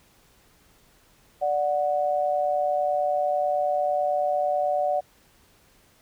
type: tone pair together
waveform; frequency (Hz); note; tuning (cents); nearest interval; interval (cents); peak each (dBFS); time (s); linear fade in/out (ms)
sine; 587.3 / 736.4; D5 / F#5; 0 / -8; major third; 392; -24; 1.41-5.01; 20
effects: pink hiss -59 dBFS RMS until 6.01 s